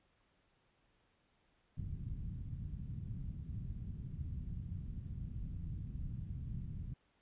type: low-pass noise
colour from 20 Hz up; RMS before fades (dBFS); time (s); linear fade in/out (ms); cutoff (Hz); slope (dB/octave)
white; -43; 1.77-6.94; 5; 150; 24
effects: pink hiss -75 dBFS RMS until 7.21 s + resampled to 8000 Hz